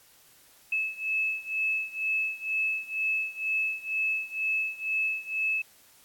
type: beating tone pair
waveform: sine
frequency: 2600 / 2602.1 Hz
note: E7 / E7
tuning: -24 / -23 cents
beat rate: 2.1 Hz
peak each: -29 / -31 dBFS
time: 0.72-5.62 s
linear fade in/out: 5 ms
effects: white hiss -58 dBFS RMS until 6.04 s + AAC 64 kbps